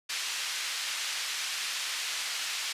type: band-pass noise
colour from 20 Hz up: pink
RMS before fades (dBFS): -34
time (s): 0.09-2.73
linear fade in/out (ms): 10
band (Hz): 2200 to 6700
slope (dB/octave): 12
effects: resampled to 32000 Hz